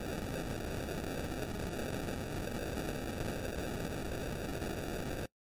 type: noise with sample-and-hold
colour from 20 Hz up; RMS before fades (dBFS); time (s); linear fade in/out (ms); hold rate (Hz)
white; -38; 0-5.26; 5; 1050
effects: noise-tail reverb RT60 0.1 s tail -22 dB re dry + MP3 64 kbps